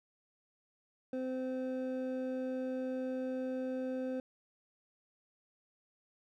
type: tone pair together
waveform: triangle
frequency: 258.2 / 516 Hz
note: C4 / C5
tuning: -23 / -24 cents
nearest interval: octave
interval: 1199 cents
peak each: -35 / -36 dBFS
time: 1.13-4.2 s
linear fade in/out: 2 ms
effects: none